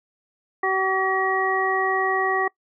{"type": "harmonic tone", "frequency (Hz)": 380.7, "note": "F#4", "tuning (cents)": 49, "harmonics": [1, 2, 3, 5], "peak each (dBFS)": [-25, -25, -25, -25], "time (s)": [0.63, 2.48], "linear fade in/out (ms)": 5, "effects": ["noise-tail reverb RT60 0.1 s tail -23 dB re dry"]}